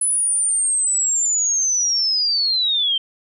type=linear sweep; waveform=sine; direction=down; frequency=10100 to 3100 Hz; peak=-16 dBFS; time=0.01-2.98 s; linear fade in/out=5 ms; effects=none